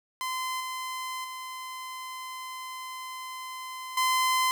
sawtooth tone with level steps, 1030 Hz, C6, 28 cents flat, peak -26 / -29 / -33 / -19 dBFS, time 0.21-4.51 s, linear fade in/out 0 ms, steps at 0.6 / 1.24 / 3.97 s, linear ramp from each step 5 ms, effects 10-bit

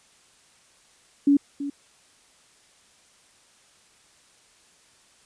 sine tone with echo, 283.3 Hz, C#4, 38 cents sharp, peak -14 dBFS, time 1.27-1.37 s, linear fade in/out 5 ms, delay 330 ms, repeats 1, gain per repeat -13 dB, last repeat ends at 1.7 s, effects white hiss -58 dBFS RMS until 5.25 s + resampled to 22050 Hz

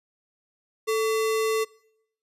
sine tone with sample-and-hold, 440 Hz, A4, in tune, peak -21 dBFS, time 0.87-1.65 s, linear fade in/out 20 ms, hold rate 1575 Hz, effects noise-tail reverb RT60 0.7 s tail -22 dB re dry + resampled to 32000 Hz

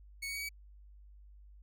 sawtooth tone with pitch steps, 2217 / 2238 / 2258 / 2279 Hz, C#7 / C#7 / C#7 / C#7, 0 / +16 / +31 / +47 cents, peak -34 dBFS, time 0.22-0.492 s, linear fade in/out 10 ms, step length 68 ms, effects added 50 Hz sine -53 dBFS peak until 1.62 s

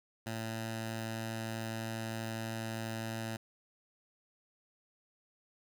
10% pulse tone with notch filter, 112.3 Hz, A2, 36 cents sharp, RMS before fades -39 dBFS, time 0.26-3.37 s, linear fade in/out 10 ms, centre 420 Hz, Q 1.5, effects none

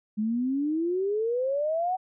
sine exponential sweep, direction up, 208.1 to 760 Hz, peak -24 dBFS, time 0.17-1.97 s, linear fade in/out 20 ms, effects none

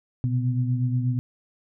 sine tone cluster, 122.6 / 130.9 / 251.1 Hz, B2 / C3 / B3, -12 / +1 / +29 cents, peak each -22 / -30 / -30 dBFS, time 0.24-1.19 s, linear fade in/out 0 ms, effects none

